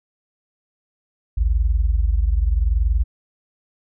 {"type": "tone pair together", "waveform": "sine", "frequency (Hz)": [53.08, 73.8], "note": ["G#1", "D2"], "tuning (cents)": [38, 9], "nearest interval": "tritone", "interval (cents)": 571, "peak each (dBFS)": [-16, -21], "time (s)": [1.37, 3.04], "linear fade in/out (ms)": 10, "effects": []}